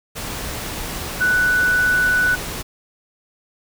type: tone in noise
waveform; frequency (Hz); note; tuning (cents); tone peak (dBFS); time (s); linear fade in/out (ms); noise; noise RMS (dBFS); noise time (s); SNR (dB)
sine; 1485; F#6; +6; -14; 1.2-2.36; 20; pink; -28; 0.15-2.63; +11
effects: none